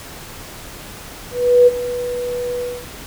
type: tone with ADSR envelope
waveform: sine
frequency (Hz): 490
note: B4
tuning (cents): -14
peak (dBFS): -5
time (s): 1.31-2.86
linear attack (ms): 360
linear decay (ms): 29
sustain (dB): -15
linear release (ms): 230
effects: pink hiss -35 dBFS RMS until 3.06 s